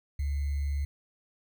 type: tone with sample-and-hold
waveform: sine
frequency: 71 Hz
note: C#2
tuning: 42 cents sharp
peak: -27 dBFS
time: 0.19-0.85 s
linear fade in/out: 5 ms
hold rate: 2100 Hz
effects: none